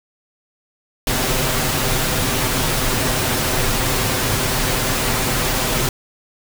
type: noise with comb filter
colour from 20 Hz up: pink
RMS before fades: -19 dBFS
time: 1.07-5.89 s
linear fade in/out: 2 ms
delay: 7.8 ms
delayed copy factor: +0.55
effects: none